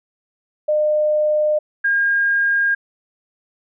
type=tone pair in turn; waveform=sine; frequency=606 / 1617.8 Hz; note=D#5 / G#6; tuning=-46 / -46 cents; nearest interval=octave + perfect fourth; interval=1700 cents; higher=second; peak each=-14 dBFS; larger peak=neither; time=0.68-1.59 / 1.84-2.75 s; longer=neither; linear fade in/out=10 ms; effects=none